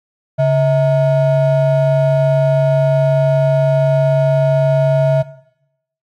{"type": "ring-modulated tone", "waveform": "triangle", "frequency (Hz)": 392, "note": "G4", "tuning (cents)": 0, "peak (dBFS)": -5, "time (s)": [0.38, 5.23], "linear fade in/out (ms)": 20, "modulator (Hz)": 252, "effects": ["noise-tail reverb RT60 0.8 s tail -17 dB re dry", "AAC 48 kbps"]}